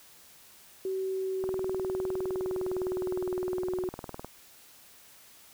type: tone with pitch glide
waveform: sine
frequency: 380 to 367.3 Hz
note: F#4 to F#4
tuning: +46 to -13 cents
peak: -29 dBFS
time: 0.85-3.89 s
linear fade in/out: 2 ms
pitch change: -59 cents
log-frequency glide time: 1.16-3.27 s
type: click train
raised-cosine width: 1 ms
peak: -24 dBFS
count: 56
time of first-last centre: 1.44-4.246 s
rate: 19.6 Hz
effects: white hiss -55 dBFS RMS until 5.53 s